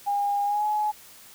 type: tone with pitch glide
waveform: sine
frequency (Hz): 811 to 845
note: G#5 to G#5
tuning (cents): -41 to +30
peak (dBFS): -22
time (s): 0.06-0.92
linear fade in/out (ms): 20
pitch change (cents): +71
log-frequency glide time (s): 0.45-0.65
effects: white hiss -49 dBFS RMS until 1.34 s